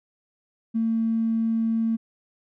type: tone with tanh clipping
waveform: triangle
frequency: 225.8 Hz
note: A3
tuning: 45 cents sharp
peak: -20 dBFS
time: 0.74-1.97 s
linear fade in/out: 20 ms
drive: 2 dB
effects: none